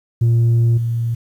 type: tone with level steps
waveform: sine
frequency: 116.54 Hz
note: A#2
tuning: in tune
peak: -8 / -16 dBFS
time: 0.21-1.15 s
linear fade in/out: 10 ms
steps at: 0.77 s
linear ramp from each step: 10 ms
effects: tanh soft clip ceiling -10 dBFS + 8-bit